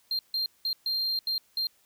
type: tone bursts at uneven times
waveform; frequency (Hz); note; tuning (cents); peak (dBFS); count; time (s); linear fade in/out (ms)
triangle; 4186; C8; 0; -25; 6; 0.11-0.19 / 0.34-0.46 / 0.65-0.73 / 0.86-1.19 / 1.27-1.38 / 1.57-1.67; 2
effects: white hiss -65 dBFS RMS until 1.85 s